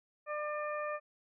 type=harmonic tone with a mistuned harmonic; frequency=598 Hz; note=D5; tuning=31 cents sharp; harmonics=1 / 2 / 3 / 4; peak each=-37 / -39 / -44 / -48 dBFS; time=0.26-1 s; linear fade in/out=50 ms; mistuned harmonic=4; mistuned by=+18 cents; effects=none